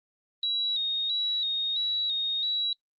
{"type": "tone with vibrato", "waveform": "sine", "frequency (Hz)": 3807, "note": "A#7", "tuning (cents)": 36, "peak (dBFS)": -25, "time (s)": [0.43, 2.73], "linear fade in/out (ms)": 2, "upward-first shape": "square", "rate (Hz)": 1.5, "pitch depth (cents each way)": 42, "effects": ["noise-tail reverb RT60 0.1 s tail -23 dB re dry", "Opus 24 kbps"]}